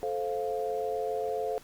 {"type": "chord", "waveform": "sine", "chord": "F major", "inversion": "first", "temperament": "just", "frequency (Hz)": [436.5, 523.8, 698.5], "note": ["A4", "C5", "F5"], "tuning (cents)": [-14, 2, 0], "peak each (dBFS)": [-32, -34, -34], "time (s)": [0.03, 1.58], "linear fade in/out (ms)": 0, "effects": ["pink hiss -54 dBFS RMS until 1.63 s", "Opus 48 kbps"]}